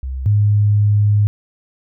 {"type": "tone pair in turn", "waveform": "sine", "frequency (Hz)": [65.41, 103.83], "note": ["C2", "G#2"], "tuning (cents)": [0, 0], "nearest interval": "minor sixth", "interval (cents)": 800, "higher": "second", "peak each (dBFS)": [-21, -10], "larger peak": "second", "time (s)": [[0.03, 0.26], [0.26, 1.27]], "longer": "second", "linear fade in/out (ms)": 0, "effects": []}